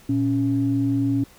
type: tone pair together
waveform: sine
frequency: 116.54 / 277.7 Hz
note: A#2 / C#4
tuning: 0 / +3 cents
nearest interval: octave + minor third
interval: 1503 cents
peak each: -23 / -19 dBFS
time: 0.09-1.24 s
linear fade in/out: 5 ms
effects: tanh soft clip ceiling -11 dBFS + pink hiss -51 dBFS RMS until 1.38 s